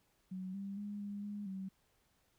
sine tone with pitch steps, 186.4 / 197.5 / 205.4 / 203 / 205.7 / 191.1 Hz, F#3 / G3 / G#3 / G#3 / G#3 / G3, +13 / +13 / -19 / -39 / -16 / -44 cents, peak -40 dBFS, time 0.31-1.69 s, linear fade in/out 10 ms, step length 230 ms, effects pink hiss -75 dBFS RMS until 2.38 s

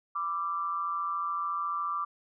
sine tone with amplitude modulation, 1174.7 Hz, D6, in tune, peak -26 dBFS, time 0.15-2.05 s, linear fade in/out 10 ms, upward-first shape sine, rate 174 Hz, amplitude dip 65%, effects none

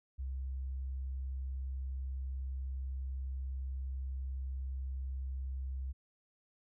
sine tone, 65.9 Hz, C2, 13 cents sharp, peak -36 dBFS, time 0.18-5.93 s, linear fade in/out 20 ms, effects none

